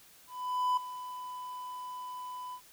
triangle tone with ADSR envelope, 999 Hz, B5, 20 cents sharp, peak -23 dBFS, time 0.27-2.61 s, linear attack 500 ms, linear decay 6 ms, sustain -14 dB, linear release 73 ms, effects white hiss -58 dBFS RMS until 2.72 s

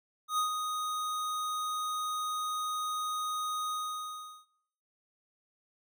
square tone with ADSR envelope, 1244.5 Hz, D#6, in tune, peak -27 dBFS, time 0.28-4.46 s, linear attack 100 ms, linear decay 110 ms, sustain -6 dB, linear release 750 ms, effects noise-tail reverb RT60 0.8 s tail -21 dB re dry

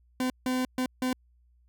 40% pulse tone bursts at uneven times, 255.1 Hz, C4, 44 cents flat, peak -25 dBFS, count 4, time 0.2-0.3 / 0.46-0.65 / 0.78-0.86 / 1.02-1.13 s, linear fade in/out 2 ms, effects added 60 Hz sine -60 dBFS peak until 1.68 s

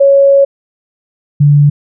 sine tone pair in turn, 554.4 / 145.32 Hz, C#5 / D3, 0 / -18 cents, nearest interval octave + major seventh, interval 2318 cents, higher first, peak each -3 dBFS, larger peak neither, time 0-0.45 / 1.4-1.7 s, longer first, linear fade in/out 10 ms, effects none

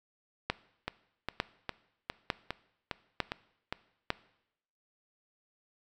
two click trains, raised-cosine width 0.3 ms, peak -17 / -12 dBFS, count 8 / 5, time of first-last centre 0.88-3.726 / 0.5-4.104 s, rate 2.46 / 1.11 Hz, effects noise-tail reverb RT60 0.8 s tail -19 dB re dry

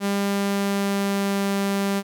sawtooth tone with pitch glide, 199.8 to 198.19 Hz, G3 to G3, +33 to +19 cents, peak -17 dBFS, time 0-2.03 s, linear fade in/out 50 ms, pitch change -14 cents, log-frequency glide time 0.2-1.5 s, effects none

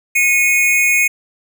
square tone pair together, 2179 / 2476 Hz, C#7 / D#7, -30 / -9 cents, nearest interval major second, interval 221 cents, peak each -14 / -15 dBFS, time 0.15-1.08 s, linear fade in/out 10 ms, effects none

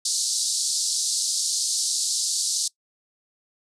pink band-pass noise, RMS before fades -25 dBFS, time 0.05-2.68 s, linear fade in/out 5 ms, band 4200 to 9600 Hz, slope 48 dB/octave, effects noise-tail reverb RT60 0.1 s tail -22 dB re dry

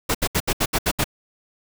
pink noise bursts, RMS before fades -20 dBFS, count 8, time 0.09-1.043 s, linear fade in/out 10 ms, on 57 ms, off 71 ms, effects none

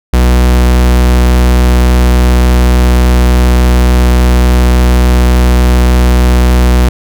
45% pulse tone, 61.74 Hz, B1, in tune, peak -4 dBFS, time 0.13-6.89 s, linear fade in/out 5 ms, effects none

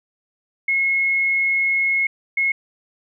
sine tone pair in turn, 2170 / 2170 Hz, C#7 / C#7, -37 / -37 cents, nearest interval unison, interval 0 cents, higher neither, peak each -16 dBFS, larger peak neither, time 0.68-2.07 / 2.37-2.52 s, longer first, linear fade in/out 5 ms, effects none

